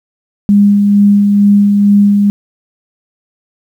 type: tone with tremolo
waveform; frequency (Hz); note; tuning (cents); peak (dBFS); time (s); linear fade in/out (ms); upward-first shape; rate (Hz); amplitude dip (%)
sine; 203.1; G#3; -38; -3; 0.49-2.3; 0; sine; 2.2; 30
effects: 7-bit